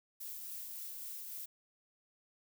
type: noise with tremolo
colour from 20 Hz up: violet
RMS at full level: -44 dBFS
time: 0.2-1.46 s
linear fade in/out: 10 ms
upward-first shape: triangle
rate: 3.6 Hz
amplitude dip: 25%
effects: none